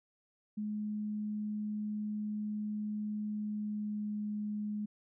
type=tone with pitch glide; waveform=sine; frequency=210.9 to 209.6 Hz; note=G#3 to G#3; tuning=+27 to +16 cents; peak=-34 dBFS; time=0.57-4.86 s; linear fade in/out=10 ms; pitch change=-11 cents; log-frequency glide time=3.29-4.11 s; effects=none